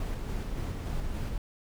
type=noise with tremolo; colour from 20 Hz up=brown; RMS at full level=-32 dBFS; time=0-1.38 s; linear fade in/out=2 ms; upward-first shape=square; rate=3.5 Hz; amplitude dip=25%; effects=none

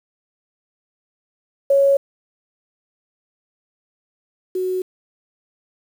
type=tone pair in turn; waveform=sine; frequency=554.4 / 370 Hz; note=C#5 / F#4; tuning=0 / 0 cents; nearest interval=perfect fifth; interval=700 cents; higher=first; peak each=-11 / -19 dBFS; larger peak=first; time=1.7-1.97 / 4.55-4.82 s; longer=neither; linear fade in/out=5 ms; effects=7-bit

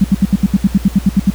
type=tone bursts; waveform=sine; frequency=194.9 Hz; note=G3; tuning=10 cents flat; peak=-5 dBFS; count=13; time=0.01-1.303 s; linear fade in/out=5 ms; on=33 ms; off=72 ms; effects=added 60 Hz sine -24 dBFS peak until 1.34 s + pink hiss -34 dBFS RMS until 1.34 s

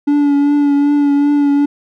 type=tone with vibrato; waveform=triangle; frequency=287.2 Hz; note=D4; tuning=39 cents flat; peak=-7 dBFS; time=0.07-1.66 s; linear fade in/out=10 ms; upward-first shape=triangle; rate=2.6 Hz; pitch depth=28 cents each way; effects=none

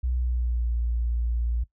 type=tone with pitch glide; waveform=sine; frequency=62 to 58.52 Hz; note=B1 to A#1; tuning=+7 to +7 cents; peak=-23 dBFS; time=0.03-1.64 s; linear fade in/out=10 ms; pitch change=-100 cents; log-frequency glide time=0.15-0.69 s; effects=noise-tail reverb RT60 0.1 s tail -17 dB re dry

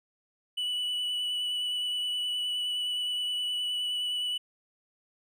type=tone with vibrato; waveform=triangle; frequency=2960 Hz; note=F#7; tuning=in tune; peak=-27 dBFS; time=0.57-4.38 s; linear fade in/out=10 ms; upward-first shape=sine; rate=9.6 Hz; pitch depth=14 cents each way; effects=none

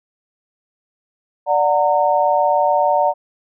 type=chord; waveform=sine; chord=D augmented; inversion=none; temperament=just; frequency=587.3 / 734.2 / 917.7 Hz; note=D5 / F#5 / A#5; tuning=0 / -14 / -27 cents; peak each=-17 dBFS; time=1.46-3.14 s; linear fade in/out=50 ms; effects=none

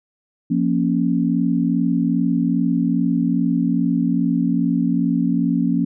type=chord; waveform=sine; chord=Bb minor; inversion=second; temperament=equal with one note detuned; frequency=174.61 / 234.7 / 277.2 Hz; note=F3 / Bb3 / Db4; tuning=0 / +12 / 0 cents; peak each=-20 dBFS; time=0.5-5.85 s; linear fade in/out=10 ms; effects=none

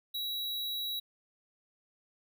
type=tone; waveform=square; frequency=3883 Hz; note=B7; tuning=30 cents flat; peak=-34 dBFS; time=0.14-1 s; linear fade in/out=10 ms; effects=none

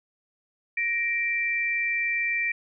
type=tone pair together; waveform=sine; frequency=1875.7 / 2349 Hz; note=A#6 / D7; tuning=+10 / 0 cents; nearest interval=major third; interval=390 cents; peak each=-28 / -25 dBFS; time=0.77-2.52 s; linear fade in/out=5 ms; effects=none

